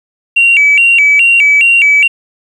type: tone with vibrato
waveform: sine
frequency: 2513 Hz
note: D#7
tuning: 17 cents sharp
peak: -3 dBFS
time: 0.36-2.08 s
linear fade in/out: 10 ms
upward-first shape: square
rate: 2.4 Hz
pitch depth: 160 cents each way
effects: tanh soft clip ceiling 0 dBFS + 7-bit